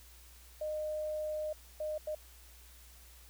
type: tone bursts at uneven times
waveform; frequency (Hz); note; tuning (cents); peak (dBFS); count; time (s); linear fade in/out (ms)
sine; 613; D#5; -26; -34; 3; 0.61-1.53 / 1.8-1.98 / 2.07-2.15; 5
effects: added 60 Hz sine -56 dBFS peak until 3.29 s + white hiss -59 dBFS RMS until 3.29 s